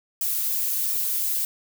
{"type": "noise with flanger", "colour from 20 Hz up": "violet", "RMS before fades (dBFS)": -25, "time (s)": [0.21, 1.45], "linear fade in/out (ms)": 2, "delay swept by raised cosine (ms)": [1.6, 7.3], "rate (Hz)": 1.4, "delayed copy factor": 0.85, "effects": []}